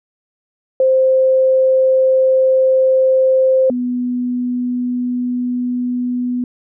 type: tone pair in turn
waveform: sine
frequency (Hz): 523.3 / 247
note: C5 / B3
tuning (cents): 0 / 0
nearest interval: octave + minor second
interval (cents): 1300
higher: first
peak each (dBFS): -9 / -16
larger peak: first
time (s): 0.8-3.7 / 3.7-6.44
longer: first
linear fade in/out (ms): 2
effects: none